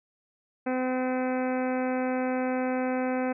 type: harmonic tone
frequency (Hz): 255.7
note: C4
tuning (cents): -40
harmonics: 1 / 2 / 3 / 4 / 5 / 6 / 7 / 8 / 9 / 10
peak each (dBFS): -28 / -30 / -34 / -42 / -43 / -40 / -47 / -44 / -46 / -47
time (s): 0.66-3.33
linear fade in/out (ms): 10
effects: none